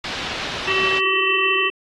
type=low-pass noise; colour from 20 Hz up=white; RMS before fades=-29 dBFS; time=0.04-0.99 s; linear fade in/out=2 ms; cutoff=4300 Hz; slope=24 dB/octave
type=harmonic tone; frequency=381.5 Hz; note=G4; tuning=47 cents flat; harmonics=1 / 3 / 5 / 7 / 8; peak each=-24 / -24 / -25 / -20 / -26 dBFS; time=0.67-1.7 s; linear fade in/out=20 ms
effects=AAC 32 kbps